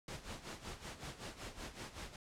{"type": "noise with tremolo", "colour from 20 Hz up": "pink", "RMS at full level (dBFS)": -45, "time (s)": [0.08, 2.16], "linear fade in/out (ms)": 2, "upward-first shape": "sine", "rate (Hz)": 5.3, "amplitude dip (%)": 75, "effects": ["low-pass 8000 Hz 12 dB/octave"]}